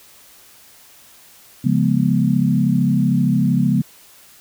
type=chord; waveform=sine; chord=C# dominant seventh; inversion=none; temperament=equal with one note detuned; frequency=138.59 / 174.61 / 207.7 / 243.4 Hz; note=C#3 / E#3 / G#3 / B3; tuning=0 / 0 / 0 / -25 cents; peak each=-19 dBFS; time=1.64-3.82 s; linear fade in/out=10 ms; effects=white hiss -47 dBFS RMS until 4.4 s